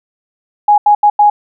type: tone bursts at uneven times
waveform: sine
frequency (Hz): 830.6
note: G#5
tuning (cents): 0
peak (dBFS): -4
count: 4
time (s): 0.68-0.78 / 0.86-0.95 / 1.03-1.1 / 1.19-1.3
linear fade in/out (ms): 5
effects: none